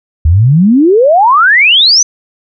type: exponential sweep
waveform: sine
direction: up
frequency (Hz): 73.42 to 6210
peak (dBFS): -3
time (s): 0.25-2.03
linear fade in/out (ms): 5
effects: none